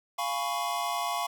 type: chord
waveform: square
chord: C# dominant seventh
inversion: first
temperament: equal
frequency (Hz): 698.5 / 830.6 / 987.8 / 1108.7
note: E#5 / G#5 / B5 / C#6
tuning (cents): 0 / 0 / 0 / 0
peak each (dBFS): -34 / -37 / -36 / -34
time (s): 0.18-1.27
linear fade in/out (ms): 10
effects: none